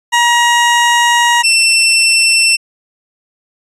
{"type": "tone pair in turn", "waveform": "20% pulse", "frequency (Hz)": [951, 2690], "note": ["A#5", "E7"], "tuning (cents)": [34, 34], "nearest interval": "octave + tritone", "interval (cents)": 1800, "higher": "second", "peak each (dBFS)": -3, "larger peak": "neither", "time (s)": [[0.12, 1.43], [1.43, 2.57]], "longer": "first", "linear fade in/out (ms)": 20, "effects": ["resampled to 24000 Hz"]}